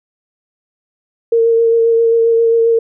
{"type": "tone with vibrato", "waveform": "sine", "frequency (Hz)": 459.1, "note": "A#4", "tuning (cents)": -26, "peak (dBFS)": -8, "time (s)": [1.32, 2.79], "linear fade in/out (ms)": 5, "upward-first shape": "sine", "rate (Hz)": 7.5, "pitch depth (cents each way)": 16, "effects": []}